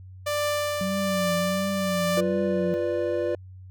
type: tone with tremolo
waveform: sawtooth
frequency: 590 Hz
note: D5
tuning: 8 cents sharp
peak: -19 dBFS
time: 0.26-2.21 s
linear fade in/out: 10 ms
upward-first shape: triangle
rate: 1.2 Hz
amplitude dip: 45%
type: tone with vibrato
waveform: sine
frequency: 185 Hz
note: F#3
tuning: in tune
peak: -26 dBFS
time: 0.81-2.74 s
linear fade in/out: 0 ms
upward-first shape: triangle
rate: 1.4 Hz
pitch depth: 110 cents each way
type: chord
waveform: triangle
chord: B diminished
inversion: second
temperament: equal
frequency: 349.2 / 493.9 / 587.3 Hz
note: F4 / B4 / D5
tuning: 0 / 0 / 0 cents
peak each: -26 dBFS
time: 2.17-3.35 s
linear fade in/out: 2 ms
effects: added 93 Hz sine -41 dBFS peak until 3.7 s